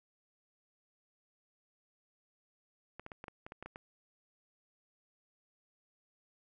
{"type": "clicks", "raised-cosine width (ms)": 0.5, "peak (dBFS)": -30, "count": 10, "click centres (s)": [2.996, 3.064, 3.118, 3.241, 3.282, 3.465, 3.521, 3.626, 3.66, 3.759], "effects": []}